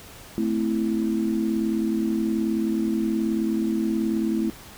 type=chord; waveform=sine; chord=A minor; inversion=none; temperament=equal with one note detuned; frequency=220 / 258.8 / 329.6 Hz; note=A3 / C4 / E4; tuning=0 / -19 / 0 cents; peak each=-24 / -29 / -25 dBFS; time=0.38-4.5 s; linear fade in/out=0 ms; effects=pink hiss -44 dBFS RMS until 4.77 s